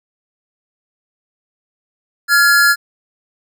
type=tone pair together; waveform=square; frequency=1396.9 / 1685.6 Hz; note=F6 / G#6; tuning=0 / +25 cents; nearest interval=minor third; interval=325 cents; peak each=-12 dBFS; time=2.28-2.76 s; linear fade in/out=50 ms; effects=none